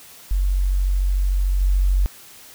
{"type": "tone with level steps", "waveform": "sine", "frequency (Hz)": 46.79, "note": "F#1", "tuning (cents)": 20, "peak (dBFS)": [-16, -14], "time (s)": [0.31, 2.06], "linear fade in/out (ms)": 0, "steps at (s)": 1.61, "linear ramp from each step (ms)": 5, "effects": ["white hiss -44 dBFS RMS until 2.54 s"]}